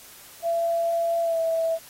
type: tone with pitch glide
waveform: sine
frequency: 674 to 655.9 Hz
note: E5 to E5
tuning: +38 to -9 cents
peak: -21 dBFS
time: 0.42-1.79 s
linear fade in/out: 50 ms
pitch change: -47 cents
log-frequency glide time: 1.22-1.39 s
effects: white hiss -47 dBFS RMS until 1.89 s + AAC 48 kbps